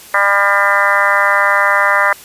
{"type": "harmonic tone", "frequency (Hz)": 200, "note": "G3", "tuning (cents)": 35, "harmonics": [3, 4, 5, 6, 7, 8, 9, 10], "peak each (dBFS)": [-19, -22, -17, -16, -18, -18, -16, -18], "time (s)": [0.14, 2.13], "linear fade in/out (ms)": 2, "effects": ["white hiss -37 dBFS RMS until 2.24 s", "resampled to 32000 Hz"]}